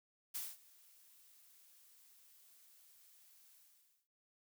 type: noise with ADSR envelope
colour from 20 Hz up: blue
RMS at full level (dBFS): -41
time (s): 0.34-4.08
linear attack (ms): 15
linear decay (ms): 210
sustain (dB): -24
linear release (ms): 550
effects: none